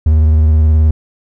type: tone with vibrato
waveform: triangle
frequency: 77.78 Hz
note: D#2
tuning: in tune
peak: -4 dBFS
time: 0.06-0.91 s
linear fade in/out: 5 ms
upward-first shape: triangle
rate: 19 Hz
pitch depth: 54 cents each way
effects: none